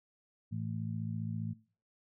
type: harmonic tone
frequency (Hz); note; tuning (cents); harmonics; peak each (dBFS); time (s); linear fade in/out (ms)
55; A1; 0; 2 / 3 / 4; -37 / -40 / -42; 0.51-1.54; 20
effects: noise-tail reverb RT60 0.4 s tail -20 dB re dry